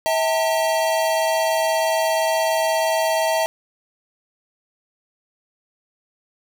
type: tone cluster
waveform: square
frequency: 646 / 792 / 901 Hz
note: E5 / G5 / A5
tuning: -35 / +18 / +41 cents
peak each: -20 / -29 / -24 dBFS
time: 0.06-3.46 s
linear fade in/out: 0 ms
effects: none